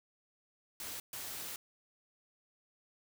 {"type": "noise bursts at uneven times", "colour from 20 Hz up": "white", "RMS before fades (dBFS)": -43, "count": 2, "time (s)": [[0.8, 1], [1.13, 1.56]], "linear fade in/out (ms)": 2, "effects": []}